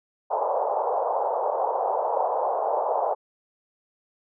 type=band-pass noise; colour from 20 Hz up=white; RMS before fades=-25 dBFS; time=0.3-3.15 s; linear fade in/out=20 ms; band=470 to 940 Hz; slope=48 dB/octave; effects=none